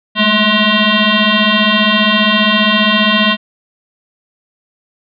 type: tone with frequency modulation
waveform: sine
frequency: 1480 Hz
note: F#6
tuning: in tune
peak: -8 dBFS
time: 0.15-3.37 s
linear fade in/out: 50 ms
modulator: 425 Hz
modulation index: 4.9
effects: none